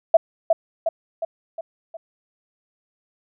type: tone with echo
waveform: sine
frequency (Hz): 659.3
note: E5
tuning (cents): 0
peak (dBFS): -7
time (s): 0.14-0.17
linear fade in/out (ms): 5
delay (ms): 360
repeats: 5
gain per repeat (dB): -5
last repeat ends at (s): 1.97
effects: none